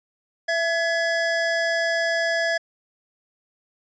square tone pair together, 666 / 1692.8 Hz, E5 / G#6, +18 / +33 cents, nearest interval octave + major third, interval 1615 cents, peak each -24 dBFS, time 0.48-2.58 s, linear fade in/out 10 ms, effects resampled to 16000 Hz

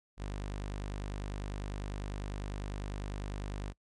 sawtooth tone, 50 Hz, G1, 35 cents sharp, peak -33 dBFS, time 0.17-3.74 s, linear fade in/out 50 ms, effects noise-tail reverb RT60 0.1 s tail -24 dB re dry + resampled to 22050 Hz

